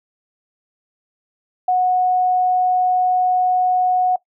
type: tone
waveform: sine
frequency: 733 Hz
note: F#5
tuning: 16 cents flat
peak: -13 dBFS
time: 1.68-4.16 s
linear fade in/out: 5 ms
effects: noise-tail reverb RT60 0.1 s tail -19 dB re dry